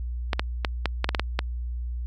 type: clicks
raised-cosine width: 0.3 ms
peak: -7 dBFS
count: 9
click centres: 0.332 / 0.395 / 0.648 / 0.857 / 1.044 / 1.091 / 1.148 / 1.196 / 1.391 s
effects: added 60 Hz sine -28 dBFS peak until 2.06 s